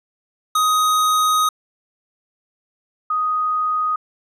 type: tone pair in turn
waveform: square / sine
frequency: 1253 / 1246.9 Hz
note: D#6 / D#6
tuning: +12 / +3 cents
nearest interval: unison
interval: 9 cents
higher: first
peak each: -15 / -17 dBFS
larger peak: first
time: 0.55-1.49 / 3.1-3.96 s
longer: first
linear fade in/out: 5 ms
effects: resampled to 32000 Hz